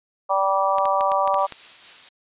harmonic tone, 194 Hz, G3, 18 cents flat, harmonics 3 / 4 / 5 / 6, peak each -23 / -23 / -23 / -23 dBFS, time 0.29-1.47 s, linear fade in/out 20 ms
clicks, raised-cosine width 0.2 ms, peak -15 dBFS, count 7, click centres 0.784 / 0.855 / 1.009 / 1.118 / 1.276 / 1.343 / 1.523 s
blue noise with tremolo, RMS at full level -35 dBFS, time 1.38-2.09 s, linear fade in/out 5 ms, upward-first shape sine, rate 4.3 Hz, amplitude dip 30%
effects resampled to 8000 Hz

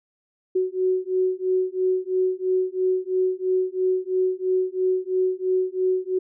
sine beating tone pair, 370 / 373 Hz, F#4 / F#4, 0 / +14 cents, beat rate 3 Hz, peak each -23 dBFS, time 0.55-6.19 s, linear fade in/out 10 ms, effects none

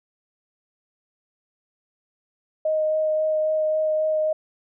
sine tone with vibrato, 622.3 Hz, D#5, in tune, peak -19 dBFS, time 2.65-4.33 s, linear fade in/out 5 ms, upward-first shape sine, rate 3.7 Hz, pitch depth 9 cents each way, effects none

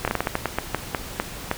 slowing click train, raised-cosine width 0.5 ms, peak -6 dBFS, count 13, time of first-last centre 0.05-1.514 s, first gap 27 ms, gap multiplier 1.25, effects pink hiss -36 dBFS RMS until 1.57 s

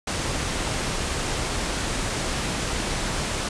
pink low-pass noise, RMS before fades -27 dBFS, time 0.07-3.49 s, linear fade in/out 5 ms, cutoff 9600 Hz, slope 48 dB/octave, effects none

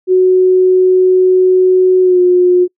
sine tone with pitch glide, 370 to 359.7 Hz, F#4 to F#4, 0 to -49 cents, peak -5 dBFS, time 0.07-2.68 s, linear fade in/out 50 ms, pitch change -49 cents, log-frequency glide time 2.02-2.2 s, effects noise-tail reverb RT60 0.1 s tail -25 dB re dry

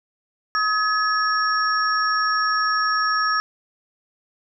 sine tone cluster, 1271 / 1703 / 5540 Hz, D#6 / G#6 / F8, +36 / +43 / -15 cents, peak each -20 / -23 / -27 dBFS, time 0.55-3.4 s, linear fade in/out 0 ms, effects none

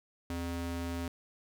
square ring-modulated tone, 169.8 Hz, F3, 48 cents flat, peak -32 dBFS, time 0.3-1.08 s, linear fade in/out 2 ms, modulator 90.4 Hz, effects none

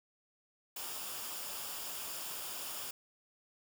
white noise with comb filter, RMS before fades -42 dBFS, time 0.76-2.91 s, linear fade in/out 5 ms, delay 0.49 ms, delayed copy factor -0.5, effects none

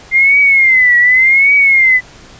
sine tone with vibrato, 2093 Hz, C7, in tune, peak -5 dBFS, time 0.11-2.01 s, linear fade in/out 50 ms, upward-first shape triangle, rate 0.87 Hz, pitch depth 150 cents each way, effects pink hiss -38 dBFS RMS until 2.39 s + resampled to 16000 Hz

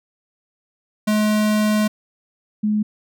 square / sine tone pair in turn, 212.6 / 211.6 Hz, G#3 / G#3, +41 / +33 cents, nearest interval unison, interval 8 cents, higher first, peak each -16 dBFS, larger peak neither, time 1.07-1.88 / 2.63-2.83 s, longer first, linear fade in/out 10 ms, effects none

